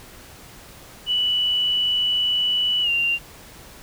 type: tone with pitch glide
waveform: sine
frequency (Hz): 2960 to 2778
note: F#7 to F7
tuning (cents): 0 to -10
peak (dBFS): -18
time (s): 1.06-3.19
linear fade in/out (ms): 50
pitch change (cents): -110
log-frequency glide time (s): 2.82-2.9
effects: pink hiss -44 dBFS RMS until 3.82 s